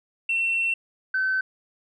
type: tone pair in turn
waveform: sine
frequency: 2706 / 1530.6 Hz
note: E7 / G6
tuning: +45 / -42 cents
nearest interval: minor seventh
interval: 987 cents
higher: first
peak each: -20 dBFS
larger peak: neither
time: 0.29-0.74 / 1.14-1.41 s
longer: first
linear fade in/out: 5 ms
effects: tanh soft clip ceiling -17 dBFS